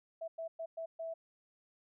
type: tone bursts at uneven times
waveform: sine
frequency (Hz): 656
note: E5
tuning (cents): -9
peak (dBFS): -38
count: 5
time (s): 0.21-0.28 / 0.38-0.48 / 0.59-0.66 / 0.77-0.86 / 0.99-1.14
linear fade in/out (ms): 10
effects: none